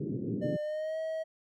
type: band-pass noise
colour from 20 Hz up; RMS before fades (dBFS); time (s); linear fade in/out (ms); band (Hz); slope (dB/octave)
pink; -34; 0-0.57; 10; 120 to 420; 48
type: tone with pitch glide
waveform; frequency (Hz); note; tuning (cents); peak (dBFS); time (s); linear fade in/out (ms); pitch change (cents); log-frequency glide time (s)
triangle; 600 to 639.4; D5 to D#5; +37 to +47; -30; 0.41-1.24; 20; +110; 0.6-0.98
effects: none